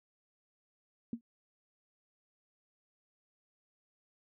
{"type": "tone with exponential decay", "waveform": "sine", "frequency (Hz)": 233.1, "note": "A#3", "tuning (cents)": 0, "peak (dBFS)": -30, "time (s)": [1.13, 1.21], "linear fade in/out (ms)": 2, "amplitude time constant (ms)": 16, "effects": []}